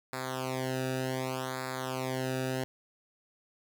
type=tone with flanger; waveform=sawtooth; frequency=130 Hz; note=C3; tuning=11 cents flat; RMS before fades=-34 dBFS; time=0.13-2.64 s; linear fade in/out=0 ms; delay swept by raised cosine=0.33 to 0.94 ms; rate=0.66 Hz; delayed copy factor=-1; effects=none